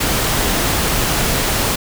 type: noise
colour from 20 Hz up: pink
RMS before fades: -17 dBFS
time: 0-1.76 s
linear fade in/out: 10 ms
effects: none